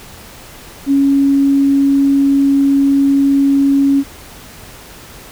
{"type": "tone", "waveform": "sine", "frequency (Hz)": 277.2, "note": "C#4", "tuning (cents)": 0, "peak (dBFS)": -8, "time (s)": [0.86, 4.04], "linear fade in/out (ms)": 50, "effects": ["pink hiss -36 dBFS RMS until 5.31 s"]}